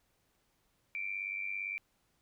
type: tone with amplitude modulation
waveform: sine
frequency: 2349 Hz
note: D7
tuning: in tune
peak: -32 dBFS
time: 0.95-1.78 s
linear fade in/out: 0 ms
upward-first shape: sine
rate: 97.7 Hz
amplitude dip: 75%
effects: pink hiss -75 dBFS RMS until 2.21 s